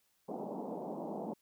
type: band-pass noise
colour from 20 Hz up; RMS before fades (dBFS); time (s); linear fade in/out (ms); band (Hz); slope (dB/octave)
pink; -41; 0.28-1.34; 10; 180 to 890; 48
effects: white hiss -75 dBFS RMS until 1.41 s

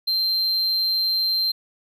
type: tone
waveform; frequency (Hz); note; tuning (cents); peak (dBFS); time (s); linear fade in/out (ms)
triangle; 4144; C8; -17; -18; 0.07-1.52; 10
effects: none

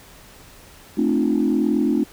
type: chord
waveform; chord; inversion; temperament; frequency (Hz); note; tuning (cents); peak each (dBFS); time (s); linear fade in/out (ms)
sine; D minor seventh; second; equal with one note detuned; 220 / 261.6 / 300.4 / 349.2; A3 / C4 / D4 / F4; 0 / 0 / +39 / 0; -21 / -21 / -20 / -24; 0.97-2.04; 10
effects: tanh soft clip ceiling -9 dBFS + pink hiss -46 dBFS RMS until 2.12 s

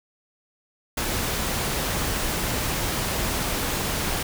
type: noise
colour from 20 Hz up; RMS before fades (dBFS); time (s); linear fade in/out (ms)
pink; -26; 0.97-4.23; 5
effects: none

